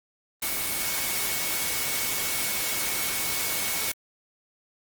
sine tone in noise, 2217 Hz, C#7, in tune, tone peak -36 dBFS, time 0.42-3.92 s, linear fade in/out 5 ms, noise white, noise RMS -28 dBFS, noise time 0.42-3.92 s, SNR -11 dB, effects Opus 24 kbps

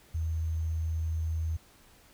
sine tone with sample-and-hold, 80.7 Hz, E2, 36 cents flat, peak -28 dBFS, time 0.14-1.57 s, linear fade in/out 10 ms, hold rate 6300 Hz, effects pink hiss -59 dBFS RMS until 2.13 s

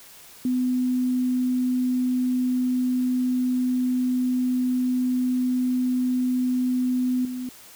sine tone with level steps, 251.9 Hz, B3, 34 cents sharp, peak -20 / -28 dBFS, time 0.45-7.49 s, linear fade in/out 2 ms, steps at 7.25 s, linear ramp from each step 2 ms, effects white hiss -47 dBFS RMS until 7.75 s

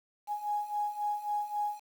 sine beating tone pair, 829 / 832.7 Hz, G#5 / G#5, -3 / +4 cents, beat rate 3.7 Hz, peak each -36 / -32 dBFS, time 0.27-1.8 s, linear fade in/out 50 ms, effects 9-bit

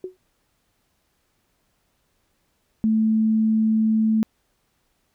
sine tone with exponential decay, 370 Hz, F#4, in tune, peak -24 dBFS, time 0.04-0.17 s, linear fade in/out 2 ms, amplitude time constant 27 ms
sine tone, 219.6 Hz, A3, 3 cents flat, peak -16 dBFS, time 2.84-4.23 s, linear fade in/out 0 ms
effects pink hiss -69 dBFS RMS until 5.14 s

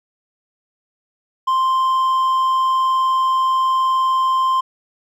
sine tone with hard clipping, 1046.5 Hz, C6, in tune, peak -15 dBFS, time 1.47-4.61 s, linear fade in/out 10 ms, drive 3 dB, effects none

